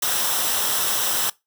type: noise with comb filter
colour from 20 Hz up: white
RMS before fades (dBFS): -22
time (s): 0.02-1.3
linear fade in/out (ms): 5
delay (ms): 0.44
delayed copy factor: -0.55
effects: noise-tail reverb RT60 0.2 s tail -22 dB re dry